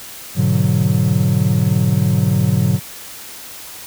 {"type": "chord", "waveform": "triangle", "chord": "G# half-diminished seventh", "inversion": "none", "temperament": "equal", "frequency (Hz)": [103.83, 123.47, 146.83, 185], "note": ["G#2", "B2", "D3", "F#3"], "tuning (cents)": [0, 0, 0, 0], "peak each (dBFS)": -16, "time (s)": [0.35, 2.8], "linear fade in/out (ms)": 50, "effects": ["white hiss -34 dBFS RMS until 3.86 s"]}